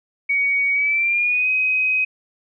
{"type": "tone with pitch glide", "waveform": "sine", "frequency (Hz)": [2247, 2522], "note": ["C#7", "D#7"], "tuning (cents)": [23, 23], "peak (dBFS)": -16, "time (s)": [0.29, 2.05], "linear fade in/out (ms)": 10, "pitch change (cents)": 200, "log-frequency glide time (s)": [0.72, 1.49], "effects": []}